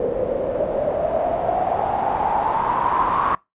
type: noise with low-pass filter sweep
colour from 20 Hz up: white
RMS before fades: -21 dBFS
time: 0-3.35 s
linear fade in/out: 2 ms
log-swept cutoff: 490 to 1100 Hz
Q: 8.4
effects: noise-tail reverb RT60 0.2 s tail -23 dB re dry + resampled to 8000 Hz